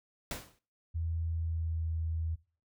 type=noise with exponential decay; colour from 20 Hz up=pink; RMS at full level=-35 dBFS; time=0.31-0.59 s; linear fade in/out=2 ms; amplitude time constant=59 ms
type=tone with pitch glide; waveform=sine; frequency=82.41 to 81.18 Hz; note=E2 to E2; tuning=0 to -26 cents; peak=-31 dBFS; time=0.94-2.36 s; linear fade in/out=20 ms; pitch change=-26 cents; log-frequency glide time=1.28-1.88 s
effects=noise-tail reverb RT60 0.4 s tail -21 dB re dry